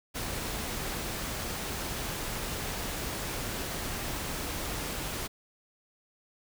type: noise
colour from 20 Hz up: pink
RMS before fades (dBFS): -35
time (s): 0.14-5.28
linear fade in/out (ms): 20
effects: none